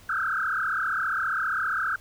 sine tone with frequency modulation, 1438 Hz, F#6, 50 cents flat, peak -24 dBFS, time 0.09-1.96 s, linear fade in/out 5 ms, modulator 35 Hz, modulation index 4.7, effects added 92 Hz sine -59 dBFS peak until 2 s + pink hiss -53 dBFS RMS until 2 s

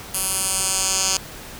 10% pulse tone with band-pass filter sweep, 190 Hz, F#3, 46 cents sharp, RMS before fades -22 dBFS, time 0.14-1.17 s, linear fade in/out 2 ms, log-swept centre 11000 to 6300 Hz, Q 2.3, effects pink hiss -37 dBFS RMS until 1.59 s

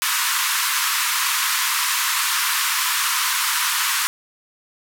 pink band-pass noise, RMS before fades -21 dBFS, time 0.02-4.07 s, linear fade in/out 0 ms, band 950 to 16000 Hz, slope 96 dB/octave, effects none

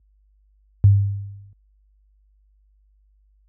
sine tone with exponential decay, 100 Hz, G2, 35 cents sharp, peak -6 dBFS, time 0.84-1.53 s, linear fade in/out 0 ms, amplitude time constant 150 ms, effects added 50 Hz sine -51 dBFS peak until 3.48 s + high-pass 60 Hz 12 dB/octave

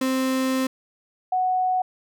35% pulse / sine tone pair in turn, 261.6 / 739.9 Hz, C4 / F#5, 0 / 0 cents, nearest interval octave + tritone, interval 1800 cents, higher second, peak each -19 dBFS, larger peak neither, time 0.01-0.67 / 1.32-1.82 s, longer first, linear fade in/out 5 ms, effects none

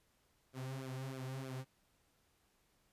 sawtooth tone with flanger, 131.7 Hz, C3, 12 cents sharp, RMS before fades -44 dBFS, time 0.53-1.65 s, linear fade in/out 50 ms, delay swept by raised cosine 1 to 4.7 ms, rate 3.2 Hz, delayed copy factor -0.8, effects pink hiss -75 dBFS RMS until 2.92 s + resampled to 32000 Hz

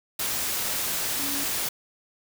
sine tone in noise, 281.7 Hz, C#4, 28 cents sharp, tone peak -35 dBFS, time 1.19-1.44 s, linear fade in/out 5 ms, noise white, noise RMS -28 dBFS, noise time 0.19-1.69 s, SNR -10 dB, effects none

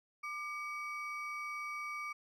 triangle ring-modulated tone, 1732 Hz, A6, 28 cents flat, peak -34 dBFS, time 0.23-2.13 s, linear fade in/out 10 ms, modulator 537 Hz, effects none

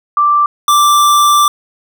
sine / square tone pair in turn, 1174.7 / 1174.7 Hz, D6 / D6, 0 / 0 cents, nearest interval unison, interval 0 cents, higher neither, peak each -7 dBFS, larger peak neither, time 0.17-0.46 / 0.68-1.48 s, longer second, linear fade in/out 2 ms, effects none

